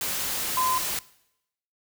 sine tone in noise, 1023 Hz, C6, 39 cents flat, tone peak -22 dBFS, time 0.57-0.78 s, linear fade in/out 2 ms, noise white, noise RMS -29 dBFS, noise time 0.01-0.99 s, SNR +4 dB, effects noise-tail reverb RT60 0.8 s tail -20 dB re dry

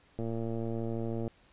click train, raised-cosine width 2 ms, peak -23 dBFS, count 125, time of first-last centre 0.19-1.278 s, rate 114 Hz, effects pink hiss -63 dBFS RMS until 1.52 s + resampled to 8000 Hz

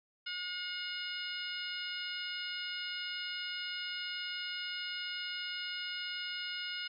harmonic tone with a mistuned harmonic, 721 Hz, F#5, 45 cents flat, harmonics 2 / 3 / 4 / 5 / 6 / 7, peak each -43 / -45 / -41 / -48 / -48 / -46 dBFS, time 0.26-6.88 s, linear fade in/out 10 ms, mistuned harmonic 6, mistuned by -51 cents, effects none

